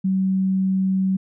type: tone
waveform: sine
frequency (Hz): 190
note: F#3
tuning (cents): +46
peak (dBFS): -17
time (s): 0.04-1.17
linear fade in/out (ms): 10
effects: none